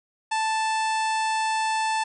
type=harmonic tone with a mistuned harmonic; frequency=880 Hz; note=A5; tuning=in tune; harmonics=1 / 2 / 3 / 4 / 5 / 6 / 7 / 8 / 9 / 10; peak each=-23 / -32 / -33 / -39 / -39 / -41 / -45 / -46 / -42 / -42 dBFS; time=0.31-2.04 s; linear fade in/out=10 ms; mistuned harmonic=10; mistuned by=+24 cents; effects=none